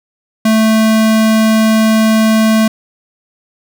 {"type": "tone", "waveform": "square", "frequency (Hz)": 220, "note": "A3", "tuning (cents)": 0, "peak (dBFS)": -8, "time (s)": [0.45, 2.68], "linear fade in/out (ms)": 5, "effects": []}